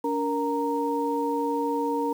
sine tone cluster, 286.1 / 467.3 / 929 Hz, D4 / A#4 / A#5, -45 / +4 / -6 cents, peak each -28 dBFS, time 0.04-2.13 s, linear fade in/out 5 ms, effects 8-bit

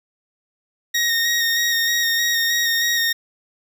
20% pulse tone with vibrato, 1864.7 Hz, A#6, in tune, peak -12 dBFS, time 0.94-3.13 s, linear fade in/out 10 ms, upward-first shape square, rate 3.2 Hz, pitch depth 18 cents each way, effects none

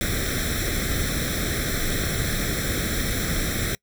pink noise with comb filter, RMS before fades -25 dBFS, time 0.01-3.75 s, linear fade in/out 0 ms, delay 0.53 ms, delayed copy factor +0.95, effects noise-tail reverb RT60 0.1 s tail -26 dB re dry

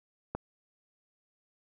click, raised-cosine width 1 ms, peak -19 dBFS, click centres 0.35 s, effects none

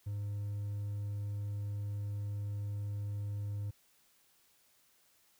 triangle tone with hard clipping, 102.2 Hz, G#2, 27 cents flat, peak -36 dBFS, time 0.06-3.71 s, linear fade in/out 10 ms, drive 5 dB, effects white hiss -69 dBFS RMS until 5.39 s

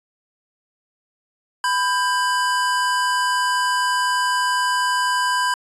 square tone pair together, 997.1 / 1591 Hz, B5 / G6, +16 / +25 cents, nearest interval minor sixth, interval 809 cents, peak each -20 / -23 dBFS, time 1.64-5.54 s, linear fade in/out 2 ms, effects resampled to 24000 Hz

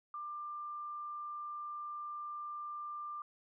sine tone, 1190 Hz, D6, 22 cents sharp, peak -40 dBFS, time 0.14-3.22 s, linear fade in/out 2 ms, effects none

